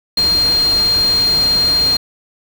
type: tone in noise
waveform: sine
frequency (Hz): 4200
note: C8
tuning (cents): +6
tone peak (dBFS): -11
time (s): 0.17-1.97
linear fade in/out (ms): 5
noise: pink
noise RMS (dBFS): -25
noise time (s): 0.17-1.97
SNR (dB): +11
effects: none